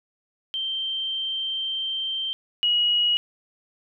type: tone pair in turn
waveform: sine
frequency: 3136 / 2903 Hz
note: G7 / F#7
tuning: 0 / -34 cents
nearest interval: minor second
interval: 134 cents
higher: first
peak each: -25 / -18 dBFS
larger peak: second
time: 0.54-2.33 / 2.63-3.17 s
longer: first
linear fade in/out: 0 ms
effects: none